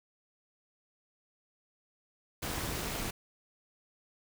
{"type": "noise with amplitude modulation", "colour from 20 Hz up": "pink", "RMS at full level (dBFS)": -33, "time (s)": [2.42, 3.11], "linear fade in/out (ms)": 10, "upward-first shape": "sine", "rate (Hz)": 224, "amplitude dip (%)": 75, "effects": []}